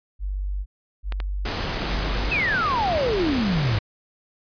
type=tone bursts; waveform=sine; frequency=48.47 Hz; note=G1; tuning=19 cents flat; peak=-24 dBFS; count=3; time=0.19-2.34 s; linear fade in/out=50 ms; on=470 ms; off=370 ms
type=clicks; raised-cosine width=0.3 ms; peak=-16 dBFS; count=5; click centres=1.123 / 1.202 / 1.487 / 1.82 / 1.855 s
type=noise; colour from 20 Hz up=pink; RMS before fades=-27 dBFS; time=1.45-3.79 s; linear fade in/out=5 ms
type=exponential sweep; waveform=sine; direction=down; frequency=2675 to 98.6 Hz; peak=-20 dBFS; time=2.31-3.79 s; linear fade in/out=10 ms
effects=resampled to 11025 Hz